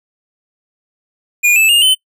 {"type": "tone with pitch steps", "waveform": "square", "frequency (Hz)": [2434, 2624, 2828, 3049], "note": ["D#7", "E7", "F7", "G7"], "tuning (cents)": [-39, -9, 21, -49], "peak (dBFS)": -8, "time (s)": [1.43, 1.95], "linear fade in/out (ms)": 20, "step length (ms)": 130, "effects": ["noise-tail reverb RT60 0.1 s tail -22 dB re dry"]}